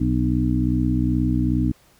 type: harmonic tone with a mistuned harmonic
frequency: 62.5 Hz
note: B1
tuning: 21 cents sharp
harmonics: 1 / 2 / 3 / 4 / 5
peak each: -24 / -23 / -27 / -23 / -24 dBFS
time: 0-1.72 s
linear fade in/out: 10 ms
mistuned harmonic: 5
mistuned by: -33 cents
effects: pink hiss -56 dBFS RMS until 1.99 s